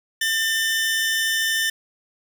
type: tone pair together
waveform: sawtooth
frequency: 1793 / 3015 Hz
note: A6 / F#7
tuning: +32 / +32 cents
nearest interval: major sixth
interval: 900 cents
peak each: -17 / -24 dBFS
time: 0.21-1.7 s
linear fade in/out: 5 ms
effects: none